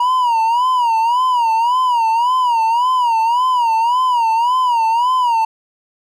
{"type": "tone with vibrato", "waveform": "triangle", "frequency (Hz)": 956, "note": "A#5", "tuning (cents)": 43, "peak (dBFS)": -10, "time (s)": [0, 5.45], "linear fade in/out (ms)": 5, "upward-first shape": "sine", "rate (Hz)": 1.8, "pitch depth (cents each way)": 120, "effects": []}